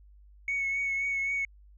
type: tone with vibrato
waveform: sine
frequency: 2212 Hz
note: C#7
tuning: 4 cents flat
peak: -26 dBFS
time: 0.48-1.45 s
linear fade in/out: 2 ms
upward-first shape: triangle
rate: 3.8 Hz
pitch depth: 26 cents each way
effects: tanh soft clip ceiling -24 dBFS + added 50 Hz sine -52 dBFS peak until 1.77 s